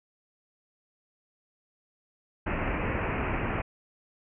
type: low-pass noise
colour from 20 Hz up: pink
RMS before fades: -30 dBFS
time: 2.46-3.62 s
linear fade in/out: 10 ms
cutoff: 2700 Hz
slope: 96 dB/octave
effects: none